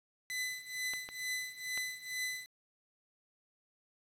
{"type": "tone with tremolo", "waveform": "sawtooth", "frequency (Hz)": 2009, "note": "B6", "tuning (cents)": 29, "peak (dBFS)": -30, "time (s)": [0.3, 2.46], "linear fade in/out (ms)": 0, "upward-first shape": "triangle", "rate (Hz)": 2.2, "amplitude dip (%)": 90}
{"type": "clicks", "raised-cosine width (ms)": 0.3, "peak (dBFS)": -28, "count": 3, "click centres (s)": [0.936, 1.089, 1.776]}
{"effects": ["resampled to 32000 Hz", "9-bit"]}